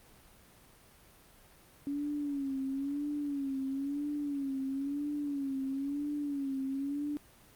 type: tone with vibrato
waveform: sine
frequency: 280.2 Hz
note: C#4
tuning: 19 cents sharp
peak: -32 dBFS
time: 1.87-7.17 s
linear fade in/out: 0 ms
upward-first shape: sine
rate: 1 Hz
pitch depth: 82 cents each way
effects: pink hiss -59 dBFS RMS until 7.55 s + Opus 32 kbps